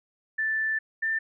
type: tone pair in turn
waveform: sine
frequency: 1762 / 1785.6 Hz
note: A6 / A6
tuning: +2 / +25 cents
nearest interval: unison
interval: 23 cents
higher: second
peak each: -24 dBFS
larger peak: neither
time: 0.38-0.79 / 1.02-1.19 s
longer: first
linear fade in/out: 10 ms
effects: none